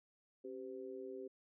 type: tone with amplitude modulation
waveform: sine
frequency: 390.1 Hz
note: G4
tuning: 8 cents flat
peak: -40 dBFS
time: 0.44-1.28 s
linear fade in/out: 10 ms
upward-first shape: sine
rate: 120 Hz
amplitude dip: 100%
effects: none